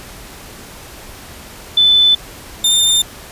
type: tone pair in turn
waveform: sine / sawtooth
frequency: 3509 / 3606 Hz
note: A7 / A7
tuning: -5 / +42 cents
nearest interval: unison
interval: 47 cents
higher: second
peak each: -7 dBFS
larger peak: neither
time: 1.77-2.15 / 2.64-3.02 s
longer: neither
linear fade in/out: 5 ms
effects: pink hiss -35 dBFS RMS until 3.31 s + resampled to 32000 Hz